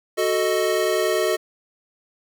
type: chord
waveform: square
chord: D# diminished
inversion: first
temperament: equal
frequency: 370 / 440 / 622.3 Hz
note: F#4 / A4 / D#5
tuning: 0 / 0 / 0 cents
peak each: -24 dBFS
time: 0.17-1.37 s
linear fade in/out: 20 ms
effects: none